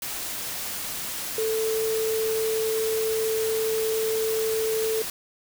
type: tone in noise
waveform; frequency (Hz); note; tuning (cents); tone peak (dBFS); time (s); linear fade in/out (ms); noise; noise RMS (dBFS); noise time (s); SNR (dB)
sine; 441.9; A4; +7; -23; 1.38-5.02; 2; white; -32; 0.02-5.1; +6
effects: none